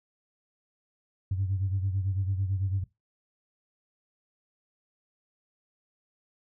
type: beating tone pair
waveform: sine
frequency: 95.1 / 104.1 Hz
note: F#2 / G#2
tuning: +48 / +5 cents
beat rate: 9 Hz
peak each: -26 / -33 dBFS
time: 1.31-2.84 s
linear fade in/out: 5 ms
effects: noise-tail reverb RT60 0.2 s tail -19 dB re dry + tanh soft clip ceiling -20 dBFS